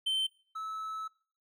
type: tone pair in turn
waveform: triangle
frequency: 3095 / 1301.3 Hz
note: G7 / E6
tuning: -23 / -23 cents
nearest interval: octave + minor third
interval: 1500 cents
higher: first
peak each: -26 / -34 dBFS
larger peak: first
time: 0.06-0.27 / 0.55-1.08 s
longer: second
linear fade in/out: 10 ms
effects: noise-tail reverb RT60 0.5 s tail -23 dB re dry